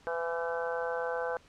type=harmonic tone with a mistuned harmonic; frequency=167.5 Hz; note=E3; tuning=28 cents sharp; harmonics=3 / 4 / 5 / 6 / 7 / 8 / 9; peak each=-33 / -39 / -39 / -43 / -45 / -45 / -39 dBFS; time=0.07-1.37 s; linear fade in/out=0 ms; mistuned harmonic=9; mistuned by=+23 cents; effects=pink hiss -60 dBFS RMS until 1.48 s + low-pass 6000 Hz 12 dB/octave